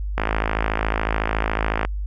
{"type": "click train", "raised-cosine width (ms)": 0.5, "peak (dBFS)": -5, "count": 91, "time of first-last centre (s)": [0.18, 1.85], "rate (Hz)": 53.9, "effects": ["added 50 Hz sine -23 dBFS peak until 2.06 s", "MP3 96 kbps"]}